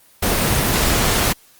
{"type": "noise", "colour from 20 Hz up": "pink", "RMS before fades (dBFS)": -17, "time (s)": [0.22, 1.33], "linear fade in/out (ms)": 10, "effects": ["white hiss -51 dBFS RMS until 1.59 s", "Opus 24 kbps"]}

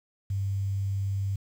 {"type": "tone with quantisation", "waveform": "sine", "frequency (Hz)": 98.2, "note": "G2", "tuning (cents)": 4, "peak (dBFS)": -26, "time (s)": [0.3, 1.36], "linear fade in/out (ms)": 5, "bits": 9, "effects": []}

